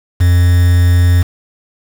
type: tone with quantisation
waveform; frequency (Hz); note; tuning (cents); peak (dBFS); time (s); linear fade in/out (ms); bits
triangle; 88.2; F2; +18; -4; 0.2-1.23; 10; 4
effects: none